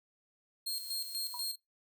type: tone with tremolo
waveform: sawtooth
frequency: 4228 Hz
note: C8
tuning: 17 cents sharp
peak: -31 dBFS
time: 0.66-1.56 s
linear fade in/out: 10 ms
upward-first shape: square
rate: 4.1 Hz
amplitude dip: 60%
type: noise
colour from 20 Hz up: violet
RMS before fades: -50 dBFS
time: 0.69-1.51 s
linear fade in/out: 2 ms
type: tone with exponential decay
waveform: sine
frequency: 975 Hz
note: B5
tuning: 23 cents flat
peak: -38 dBFS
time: 1.34-1.45 s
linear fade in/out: 2 ms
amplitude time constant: 23 ms
effects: noise-tail reverb RT60 0.2 s tail -25 dB re dry